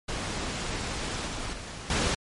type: noise with level steps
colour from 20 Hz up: pink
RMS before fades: -32 / -34 / -39 / -26 dBFS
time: 0.08-2.15 s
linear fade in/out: 10 ms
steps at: 1.27 / 1.53 / 1.9 s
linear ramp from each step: 2 ms
effects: low-pass 8000 Hz 12 dB/octave + MP3 48 kbps